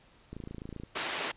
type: click train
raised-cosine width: 3 ms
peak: -28 dBFS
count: 15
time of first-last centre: 0.33-0.835 s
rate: 27.7 Hz
type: band-pass noise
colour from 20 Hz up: white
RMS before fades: -35 dBFS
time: 0.95-1.32 s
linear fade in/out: 10 ms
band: 260 to 3200 Hz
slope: 12 dB/octave
effects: pink hiss -61 dBFS RMS until 1.36 s + resampled to 8000 Hz